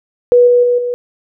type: tone with level steps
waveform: sine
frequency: 487.7 Hz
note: B4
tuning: 22 cents flat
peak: -4 / -6 / -9 / -15 dBFS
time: 0.32-0.94 s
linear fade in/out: 0 ms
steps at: 0.47 / 0.63 / 0.78 s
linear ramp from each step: 5 ms
effects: none